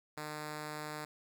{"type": "tone", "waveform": "5% pulse", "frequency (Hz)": 151.6, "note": "D#3", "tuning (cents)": -45, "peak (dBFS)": -29, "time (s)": [0.17, 1.05], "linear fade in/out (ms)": 5, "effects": []}